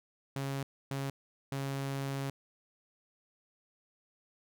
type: tone bursts at uneven times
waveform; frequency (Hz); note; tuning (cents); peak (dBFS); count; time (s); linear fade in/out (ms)
sawtooth; 137.3; C#3; -16; -30; 3; 0.36-0.63 / 0.91-1.1 / 1.52-2.3; 2
effects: none